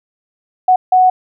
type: tone bursts at uneven times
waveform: sine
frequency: 740 Hz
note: F#5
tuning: in tune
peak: -6 dBFS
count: 2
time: 0.68-0.76 / 0.92-1.1 s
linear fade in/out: 5 ms
effects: none